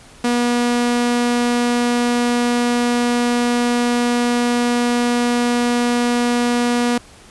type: tone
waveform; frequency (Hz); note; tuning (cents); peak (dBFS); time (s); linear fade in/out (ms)
sawtooth; 241.2; B3; -41; -11; 0.24-6.98; 5
effects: pink hiss -44 dBFS RMS until 7.3 s + resampled to 24000 Hz